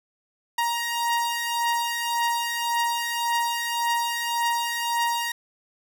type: beating tone pair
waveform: sawtooth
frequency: 939 / 940.8 Hz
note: A#5 / A#5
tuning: +12 / +16 cents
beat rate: 1.8 Hz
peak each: -25 / -21 dBFS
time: 0.58-5.32 s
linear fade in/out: 5 ms
effects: none